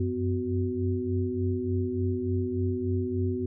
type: tone cluster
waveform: sine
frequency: 92.4 / 95.8 / 251.4 / 371.9 Hz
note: F#2 / G2 / B3 / F#4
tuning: -2 / -39 / +31 / +9 cents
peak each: -31 dBFS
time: 0-3.46 s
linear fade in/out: 5 ms
effects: none